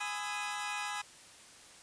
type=chord; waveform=20% pulse; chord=E major seventh; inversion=first; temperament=equal with one note detuned; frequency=830.6 / 1005.6 / 1244.5 / 1318.5 Hz; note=G#5 / B5 / D#6 / E6; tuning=0 / +31 / 0 / 0 cents; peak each=-34 / -37 / -37 / -40 dBFS; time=0-1.02 s; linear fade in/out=10 ms; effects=white hiss -55 dBFS RMS until 1.82 s + resampled to 22050 Hz